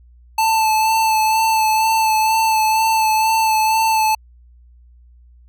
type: tone with vibrato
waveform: square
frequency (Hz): 880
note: A5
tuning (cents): 0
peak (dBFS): -14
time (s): 0.38-4.15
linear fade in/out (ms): 5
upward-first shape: sine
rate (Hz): 2.1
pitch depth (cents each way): 22
effects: added 60 Hz sine -44 dBFS peak until 5.48 s